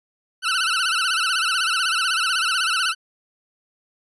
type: tone with vibrato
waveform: 20% pulse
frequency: 1412 Hz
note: F6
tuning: 19 cents sharp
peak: -14 dBFS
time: 0.42-2.95 s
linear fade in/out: 50 ms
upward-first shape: sine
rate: 16 Hz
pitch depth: 140 cents each way
effects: resampled to 24000 Hz